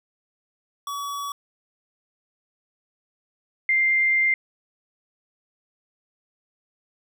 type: tone pair in turn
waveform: square / sine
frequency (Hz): 1135 / 2097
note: C#6 / C7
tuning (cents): +41 / +3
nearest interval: major seventh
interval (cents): 1062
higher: second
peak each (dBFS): -29 / -17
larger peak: second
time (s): 0.87-1.32 / 3.69-4.34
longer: second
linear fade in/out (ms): 2
effects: none